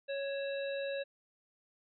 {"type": "harmonic tone with a mistuned harmonic", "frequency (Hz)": 554.4, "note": "C#5", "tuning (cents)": 0, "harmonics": [1, 3, 5, 7], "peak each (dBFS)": [-35, -45, -47, -48], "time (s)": [0.08, 1.04], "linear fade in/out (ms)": 20, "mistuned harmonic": 5, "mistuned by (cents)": -66, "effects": []}